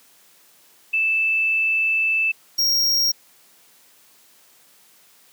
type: tone pair in turn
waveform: sine / square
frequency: 2637 / 5588 Hz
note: E7 / F8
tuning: 0 / 0 cents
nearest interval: octave + minor second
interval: 1300 cents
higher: second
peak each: -17 / -17 dBFS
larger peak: neither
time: 0.93-2.32 / 2.58-3.12 s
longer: first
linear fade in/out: 10 ms
effects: white hiss -54 dBFS RMS until 5.32 s + high-pass 150 Hz 12 dB/octave